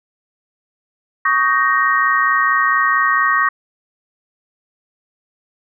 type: chord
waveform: sine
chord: Eb dominant seventh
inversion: third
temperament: just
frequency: 1120.1 / 1244.5 / 1555.6 / 1866.8 Hz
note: Db6 / Eb6 / G6 / Bb6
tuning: +18 / 0 / -14 / +2 cents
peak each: -16 / -20 / -22 / -16 dBFS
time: 1.25-3.49 s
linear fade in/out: 5 ms
effects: none